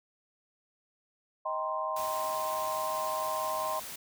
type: chord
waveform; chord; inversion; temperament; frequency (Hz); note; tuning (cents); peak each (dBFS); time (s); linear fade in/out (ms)
sine; C minor seventh; first; just; 627.9 / 784.9 / 941.9 / 1046.5; Eb5 / G5 / Bb5 / C6; +16 / +2 / +18 / 0; -35 / -39 / -39 / -33; 1.45-3.8; 10
type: noise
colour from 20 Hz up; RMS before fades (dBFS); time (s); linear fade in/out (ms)
white; -42; 1.96-3.96; 5
effects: none